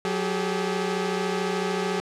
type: tone cluster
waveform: sawtooth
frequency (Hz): 183.8 / 392.1 / 425.8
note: F#3 / G4 / G#4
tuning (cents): -11 / 0 / +43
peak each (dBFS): -25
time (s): 0.05-2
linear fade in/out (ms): 0
effects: low-pass 7000 Hz 12 dB/octave